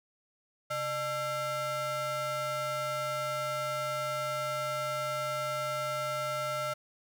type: ring-modulated tone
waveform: square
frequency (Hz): 370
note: F#4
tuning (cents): 0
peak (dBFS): -29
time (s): 0.7-6.74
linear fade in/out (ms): 10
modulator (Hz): 975
effects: none